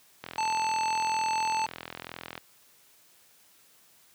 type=click train; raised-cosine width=0.3 ms; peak=-21 dBFS; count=91; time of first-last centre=0.24-2.378 s; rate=42.1 Hz
type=harmonic tone; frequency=880 Hz; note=A5; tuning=in tune; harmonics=1 / 3 / 5 / 7 / 9; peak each=-26 / -36 / -40 / -43 / -45 dBFS; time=0.38-1.66 s; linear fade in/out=2 ms
effects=white hiss -60 dBFS RMS until 4.14 s + high-pass 80 Hz 12 dB/octave